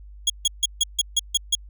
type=tone bursts; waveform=25% pulse; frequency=3322 Hz; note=G#7; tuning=in tune; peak=-13 dBFS; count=8; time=0.27-1.552 s; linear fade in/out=5 ms; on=29 ms; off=150 ms; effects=added 50 Hz sine -40 dBFS peak until 1.69 s